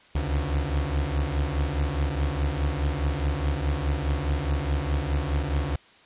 35% pulse beating tone pair, 69.3 / 74.1 Hz, C#2 / D2, 0 / +16 cents, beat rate 4.8 Hz, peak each -25 dBFS, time 0.15-5.76 s, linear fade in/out 5 ms, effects white hiss -54 dBFS RMS until 6.05 s + resampled to 8000 Hz

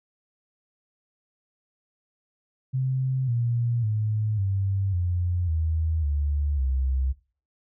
sine tone with pitch steps, 130.81 / 118.58 / 107.49 / 97.43 / 88.32 / 80.06 / 72.57 / 65.78 Hz, C3 / A#2 / A2 / G2 / F2 / D#2 / D2 / C2, 0 / +30 / -40 / -10 / +20 / +50 / -20 / +10 cents, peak -22 dBFS, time 2.73-7.13 s, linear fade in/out 20 ms, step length 550 ms, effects noise-tail reverb RT60 0.4 s tail -19 dB re dry

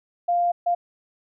sine tone bursts at uneven times, 698.5 Hz, F5, in tune, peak -18 dBFS, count 2, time 0.28-0.52 / 0.66-0.75 s, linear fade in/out 10 ms, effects none

